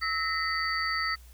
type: tone cluster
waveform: sine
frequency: 1302 / 1855 / 2016 / 4578 Hz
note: E6 / A#6 / B6 / D8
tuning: -22 / -9 / +35 / -45 cents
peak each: -31 / -33 / -33 / -33 dBFS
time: 0.01-1.16 s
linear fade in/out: 20 ms
effects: added 61 Hz sine -48 dBFS peak until 1.33 s + white hiss -59 dBFS RMS until 1.33 s